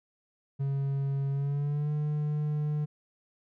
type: tone with pitch glide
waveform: triangle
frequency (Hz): 138.1 to 149.73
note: C#3 to D3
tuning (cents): -6 to +34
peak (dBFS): -25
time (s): 0.59-2.86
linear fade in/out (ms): 20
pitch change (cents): +140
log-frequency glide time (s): 1.31-1.92
effects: none